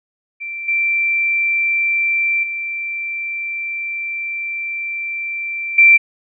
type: tone with level steps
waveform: sine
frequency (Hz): 2349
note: D7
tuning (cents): 0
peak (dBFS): -24 / -14 / -21 / -5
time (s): 0.4-5.98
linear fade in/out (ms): 20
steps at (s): 0.68 / 2.43 / 5.78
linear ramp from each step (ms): 5
effects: none